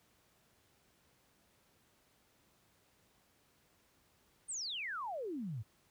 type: exponential sweep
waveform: sine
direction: down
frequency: 9110 to 99 Hz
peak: -38 dBFS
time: 4.48-5.63 s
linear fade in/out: 20 ms
effects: pink hiss -71 dBFS RMS until 5.9 s + high-pass 60 Hz 12 dB/octave